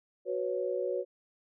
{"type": "chord", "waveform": "sine", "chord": "F# suspended fourth", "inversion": "none", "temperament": "equal", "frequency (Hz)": [370, 493.9, 554.4], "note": ["F#4", "B4", "C#5"], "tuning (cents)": [0, 0, 0], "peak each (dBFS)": -34, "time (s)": [0.25, 1.05], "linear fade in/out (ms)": 50, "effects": []}